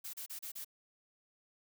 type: noise bursts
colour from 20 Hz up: blue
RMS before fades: -44 dBFS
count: 5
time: 0.04-0.647 s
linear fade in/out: 10 ms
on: 95 ms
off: 33 ms
effects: none